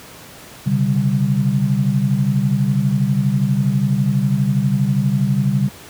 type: chord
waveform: sine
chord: C suspended second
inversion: none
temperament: equal with one note detuned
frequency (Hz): 130.81 / 143.06 / 196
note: C3 / D3 / G3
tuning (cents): 0 / -45 / 0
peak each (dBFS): -18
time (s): 0.66-5.69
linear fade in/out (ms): 10
effects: pink hiss -39 dBFS RMS until 5.89 s + high-pass 80 Hz 12 dB/octave